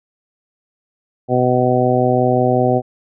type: harmonic tone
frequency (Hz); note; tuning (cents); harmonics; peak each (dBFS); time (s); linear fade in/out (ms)
125.5; B2; +28; 1 / 2 / 3 / 4 / 5 / 6; -19 / -19 / -19 / -19 / -19 / -19; 1.28-2.82; 50
effects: none